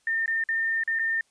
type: tone with dropouts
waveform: sine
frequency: 1811 Hz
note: A6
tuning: 49 cents sharp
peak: -23 dBFS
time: 0.07-1.21 s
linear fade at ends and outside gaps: 2 ms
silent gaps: 0.26-0.278 / 0.439-0.488 / 0.836-0.876 / 0.989-0.994 s
effects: white hiss -67 dBFS RMS until 1.3 s + resampled to 22050 Hz